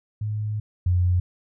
sine tone pair in turn, 106.4 / 89.47 Hz, G#2 / F2, +42 / +42 cents, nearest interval minor third, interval 300 cents, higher first, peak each -24 / -17 dBFS, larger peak second, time 0.21-0.6 / 0.86-1.2 s, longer first, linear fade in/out 5 ms, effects none

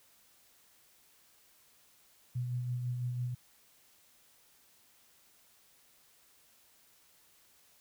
sine tone with tremolo, 123.47 Hz, B2, in tune, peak -31 dBFS, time 2.35-3.35 s, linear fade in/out 10 ms, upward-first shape sine, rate 6 Hz, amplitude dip 35%, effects white hiss -65 dBFS RMS until 7.8 s

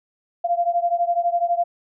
sine beating tone pair, 688 / 700 Hz, F5 / F5, -26 / +4 cents, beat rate 12 Hz, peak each -20 / -22 dBFS, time 0.44-1.64 s, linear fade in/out 10 ms, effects none

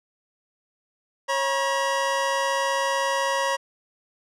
25% pulse tone pair together, 547 / 958.3 Hz, C#5 / A#5, -23 / +48 cents, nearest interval minor seventh, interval 971 cents, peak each -21 dBFS, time 1.28-3.57 s, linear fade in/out 20 ms, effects low-pass 8000 Hz 12 dB/octave

